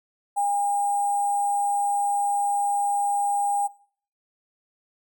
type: tone with sample-and-hold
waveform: sine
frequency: 810 Hz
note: G#5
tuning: 43 cents flat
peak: -20 dBFS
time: 0.36-3.68 s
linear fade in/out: 20 ms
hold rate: 8820 Hz
effects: noise-tail reverb RT60 0.5 s tail -21 dB re dry